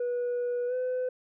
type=tone with pitch glide; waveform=sine; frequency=487.1 to 506 Hz; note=B4 to B4; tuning=-24 to +42 cents; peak=-25 dBFS; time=0-1.09 s; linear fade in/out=5 ms; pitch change=+66 cents; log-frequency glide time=0.67-0.74 s; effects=tanh soft clip ceiling -26 dBFS